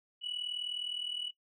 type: tone with amplitude modulation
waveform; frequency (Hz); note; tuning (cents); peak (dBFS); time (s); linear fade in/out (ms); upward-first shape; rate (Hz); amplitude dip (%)
sine; 2947; F#7; -8; -30; 0.21-1.32; 50; sine; 39.7; 75
effects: noise-tail reverb RT60 0.1 s tail -17 dB re dry + tanh soft clip ceiling -31 dBFS